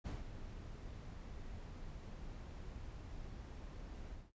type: noise with ADSR envelope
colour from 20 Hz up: brown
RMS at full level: -41 dBFS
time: 0.04-4.32 s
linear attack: 24 ms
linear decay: 170 ms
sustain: -8 dB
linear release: 210 ms
effects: noise-tail reverb RT60 0.1 s tail -21 dB re dry + resampled to 16000 Hz